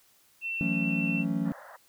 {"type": "tone", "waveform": "sine", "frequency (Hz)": 2697, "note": "E7", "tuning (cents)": 39, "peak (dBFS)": -30, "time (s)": [0.41, 1.25], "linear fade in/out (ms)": 50}
{"type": "chord", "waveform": "triangle", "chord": "F# minor seventh", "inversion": "third", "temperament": "just", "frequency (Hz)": [166.5, 185, 222, 277.5], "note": ["E3", "F#3", "A3", "C#4"], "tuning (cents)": [18, 0, 16, 2], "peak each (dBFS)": -30, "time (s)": [0.61, 1.52], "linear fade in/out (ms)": 0}
{"type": "band-pass noise", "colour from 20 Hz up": "pink", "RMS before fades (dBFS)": -48, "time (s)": [1.45, 1.77], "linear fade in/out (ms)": 10, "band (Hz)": [510, 1900], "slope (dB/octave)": 96}
{"effects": ["white hiss -63 dBFS RMS until 1.88 s"]}